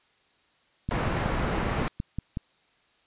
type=click train; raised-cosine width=5 ms; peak=-17 dBFS; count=9; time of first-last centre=0.89-2.371 s; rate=5.4 Hz
type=low-pass noise; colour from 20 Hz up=pink; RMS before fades=-28 dBFS; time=0.91-1.88 s; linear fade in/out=0 ms; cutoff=1900 Hz; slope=12 dB/octave
effects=white hiss -65 dBFS RMS until 3.06 s + resampled to 8000 Hz